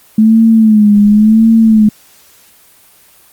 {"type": "tone with vibrato", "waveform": "sine", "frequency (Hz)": 215.6, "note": "A3", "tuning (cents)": -35, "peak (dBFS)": -3, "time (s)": [0.18, 1.89], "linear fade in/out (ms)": 5, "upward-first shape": "sine", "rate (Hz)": 0.93, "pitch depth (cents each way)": 82, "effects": ["white hiss -44 dBFS RMS until 3.32 s", "Opus 24 kbps"]}